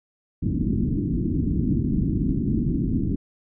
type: low-pass noise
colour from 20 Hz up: white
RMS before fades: -23 dBFS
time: 0.42-3.16 s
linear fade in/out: 10 ms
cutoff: 310 Hz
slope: 48 dB/octave
effects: none